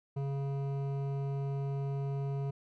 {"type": "tone with hard clipping", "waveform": "sine", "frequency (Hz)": 138.59, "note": "C#3", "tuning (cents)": 0, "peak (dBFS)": -34, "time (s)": [0.16, 2.51], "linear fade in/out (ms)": 10, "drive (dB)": 12, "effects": []}